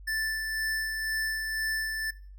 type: tone with tremolo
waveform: square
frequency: 1761 Hz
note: A6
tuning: 1 cent sharp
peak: -28 dBFS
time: 0.07-2.11 s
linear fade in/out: 10 ms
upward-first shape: sine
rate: 2 Hz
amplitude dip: 35%
effects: noise-tail reverb RT60 0.4 s tail -19 dB re dry + added 48 Hz sine -44 dBFS peak until 2.38 s